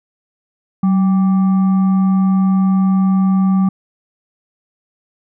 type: tone with frequency modulation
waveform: sine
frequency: 190 Hz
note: F#3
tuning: 46 cents sharp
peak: -10 dBFS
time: 0.83-3.69 s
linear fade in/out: 5 ms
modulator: 980 Hz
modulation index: 0.22
effects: none